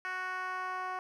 10% pulse tone with band-pass filter sweep, 370 Hz, F#4, in tune, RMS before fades -37 dBFS, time 0.05-0.99 s, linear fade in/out 0 ms, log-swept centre 1600 to 930 Hz, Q 1.9, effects none

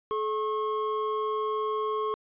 triangle tone pair together, 430 / 1084.3 Hz, A4 / C#6, -40 / -39 cents, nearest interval octave + major third, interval 1601 cents, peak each -27 / -28 dBFS, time 0.11-2.14 s, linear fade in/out 0 ms, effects resampled to 8000 Hz

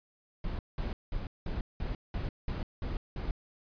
brown noise bursts, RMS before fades -34 dBFS, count 9, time 0.44-3.31 s, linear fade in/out 2 ms, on 150 ms, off 190 ms, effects resampled to 11025 Hz

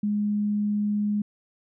sine tone, 207.7 Hz, G#3, in tune, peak -22 dBFS, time 0.03-1.22 s, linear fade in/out 5 ms, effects none

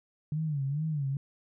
sine tone with vibrato, 146.83 Hz, D3, in tune, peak -28 dBFS, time 0.32-1.17 s, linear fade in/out 2 ms, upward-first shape sine, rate 2.3 Hz, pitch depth 140 cents each way, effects none

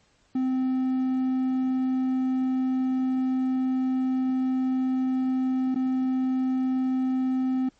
triangle tone with dropouts, 259 Hz, C4, 17 cents flat, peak -20 dBFS, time 0.35-7.69 s, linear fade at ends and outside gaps 5 ms, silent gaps 5.746-5.757 s, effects pink hiss -64 dBFS RMS until 7.79 s + MP3 32 kbps

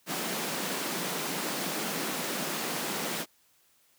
pink high-pass noise, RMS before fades -33 dBFS, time 0.06-3.26 s, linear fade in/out 50 ms, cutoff 160 Hz, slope 48 dB/octave, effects white hiss -66 dBFS RMS until 3.98 s + high-pass 60 Hz 12 dB/octave

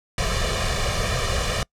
pink noise with comb filter, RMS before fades -23 dBFS, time 0.18-1.63 s, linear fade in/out 2 ms, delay 1.7 ms, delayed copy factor +0.85, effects noise-tail reverb RT60 0.1 s tail -26 dB re dry + low-pass 7000 Hz 12 dB/octave

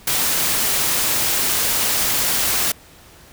white noise, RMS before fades -19 dBFS, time 0.07-2.72 s, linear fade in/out 5 ms, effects pink hiss -46 dBFS RMS until 3.32 s

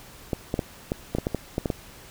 clicks, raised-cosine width 2 ms, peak -11 dBFS, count 11, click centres 0.332 / 0.541 / 0.592 / 0.919 / 1.15 / 1.185 / 1.269 / 1.347 / 1.581 / 1.658 / 1.702 s, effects pink hiss -47 dBFS RMS until 2.1 s

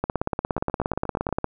two click trains, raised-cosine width 1 ms, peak -9 / -16 dBFS, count 25 / 7, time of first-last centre 0.04-1.444 / 0.58-1.29 s, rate 17.1 / 8.45 Hz, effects none

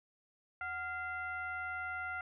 sine tone with frequency modulation, 1400 Hz, F6, 4 cents sharp, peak -37 dBFS, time 0.61-2.21 s, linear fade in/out 2 ms, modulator 660 Hz, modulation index 0.92, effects none

